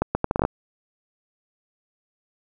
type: accelerating click train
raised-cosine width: 1 ms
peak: -6 dBFS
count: 9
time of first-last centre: 0.02-0.451 s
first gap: 130 ms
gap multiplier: 0.72
effects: none